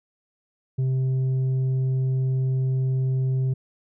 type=tone with tanh clipping; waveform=sine; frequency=130.81 Hz; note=C3; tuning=in tune; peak=-21 dBFS; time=0.78-3.54 s; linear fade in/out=10 ms; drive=4 dB; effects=none